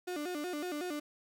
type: tone with vibrato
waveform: 35% pulse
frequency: 326.6 Hz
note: E4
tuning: 16 cents flat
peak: -34 dBFS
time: 0.07-1 s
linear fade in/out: 10 ms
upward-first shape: square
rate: 5.4 Hz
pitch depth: 170 cents each way
effects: none